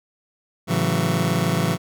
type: chord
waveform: sawtooth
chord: F# minor seventh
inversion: first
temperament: just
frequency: 111 / 138.75 / 166.5 / 185 Hz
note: A2 / C#3 / E3 / F#3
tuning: +16 / +2 / +18 / 0 cents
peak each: -22 / -21 / -18 / -21 dBFS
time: 0.67-1.78 s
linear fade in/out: 50 ms
effects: none